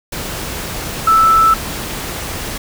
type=tone in noise; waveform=sine; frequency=1318.5 Hz; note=E6; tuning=in tune; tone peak=-7 dBFS; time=1.07-1.54 s; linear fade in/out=5 ms; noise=pink; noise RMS=-24 dBFS; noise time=0.12-2.58 s; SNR=+14 dB; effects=none